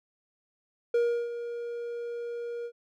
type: tone with ADSR envelope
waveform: triangle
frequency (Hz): 473.3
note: A#4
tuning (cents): +26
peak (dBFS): -19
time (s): 0.94-2.72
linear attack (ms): 5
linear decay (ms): 340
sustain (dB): -12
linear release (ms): 67
effects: none